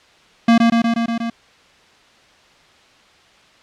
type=tone with echo; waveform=square; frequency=231.4 Hz; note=A#3; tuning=13 cents flat; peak=-9 dBFS; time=0.48-0.58 s; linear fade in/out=5 ms; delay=120 ms; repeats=6; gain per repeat=-2 dB; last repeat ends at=1.3 s; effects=white hiss -50 dBFS RMS until 3.62 s + low-pass 4000 Hz 12 dB/octave